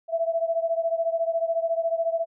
sine beating tone pair, 659 / 673 Hz, E5 / E5, -1 / +36 cents, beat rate 14 Hz, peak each -24 / -27 dBFS, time 0.08-2.26 s, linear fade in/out 50 ms, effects none

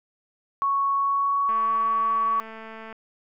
sine tone with pitch glide, 1108.7 to 1129.4 Hz, C#6 to C#6, 0 to +32 cents, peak -20 dBFS, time 0.62-2.4 s, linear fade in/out 0 ms, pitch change +32 cents, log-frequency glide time 0.94-1.8 s
click train, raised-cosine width 0.5 ms, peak -26 dBFS, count 320, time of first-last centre 1.49-2.927 s, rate 222 Hz
effects none

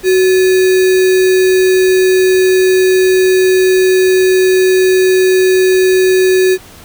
sine tone with sample-and-hold, 372.1 Hz, F#4, 10 cents sharp, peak -6 dBFS, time 0.03-6.58 s, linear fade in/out 50 ms, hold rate 2100 Hz, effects pink hiss -37 dBFS RMS until 6.84 s

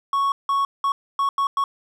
triangle tone bursts at uneven times, 1108.7 Hz, C#6, in tune, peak -16 dBFS, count 6, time 0.13-0.32 / 0.49-0.65 / 0.84-0.92 / 1.19-1.29 / 1.38-1.47 / 1.57-1.64 s, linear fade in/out 2 ms, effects none

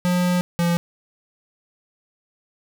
square tone pair in turn, 178.7 / 171.78 Hz, F3 / F3, +40 / -28 cents, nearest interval minor second, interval 68 cents, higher first, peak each -18 dBFS, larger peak neither, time 0.05-0.41 / 0.59-0.77 s, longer first, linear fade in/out 0 ms, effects none

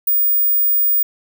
sine tone, 15000 Hz, A#9, 10 cents sharp, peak -12 dBFS, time 0.07-1.03 s, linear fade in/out 5 ms, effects none

